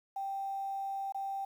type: tone with dropouts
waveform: sine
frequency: 784 Hz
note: G5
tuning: in tune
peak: -34 dBFS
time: 0.16-1.45 s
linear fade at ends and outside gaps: 5 ms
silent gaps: 1.123-1.145 s
effects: 10-bit